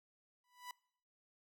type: tone with exponential growth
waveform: sawtooth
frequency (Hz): 987.8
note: B5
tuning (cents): 0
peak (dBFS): -39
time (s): 0.44-0.71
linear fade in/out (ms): 2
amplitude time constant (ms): 57
effects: noise-tail reverb RT60 0.6 s tail -23 dB re dry